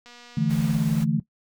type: click train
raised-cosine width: 0.2 ms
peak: -30 dBFS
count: 167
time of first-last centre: 0.06-0.749 s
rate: 241 Hz
type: chord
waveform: sine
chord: D suspended second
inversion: none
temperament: equal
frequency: 146.83 / 164.81 / 220 Hz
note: D3 / E3 / A3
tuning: 0 / 0 / 0 cents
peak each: -24 dBFS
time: 0.37-1.2 s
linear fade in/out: 5 ms
type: noise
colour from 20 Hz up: pink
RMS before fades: -39 dBFS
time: 0.49-1.05 s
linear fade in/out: 20 ms
effects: noise-tail reverb RT60 0.1 s tail -17 dB re dry